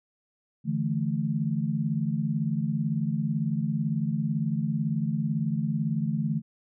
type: chord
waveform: sine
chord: D suspended second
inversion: none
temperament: equal with one note detuned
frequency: 146.83 / 164.81 / 218.7 Hz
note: D3 / E3 / A3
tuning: 0 / 0 / -10 cents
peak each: -29 dBFS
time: 0.64-6.42 s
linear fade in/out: 50 ms
effects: none